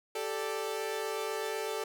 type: chord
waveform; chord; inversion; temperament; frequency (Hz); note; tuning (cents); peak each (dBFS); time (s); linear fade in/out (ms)
sawtooth; G suspended second; none; equal; 392 / 440 / 587.3; G4 / A4 / D5; 0 / 0 / 0; -35 / -31 / -37; 0.15-1.84; 5
effects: none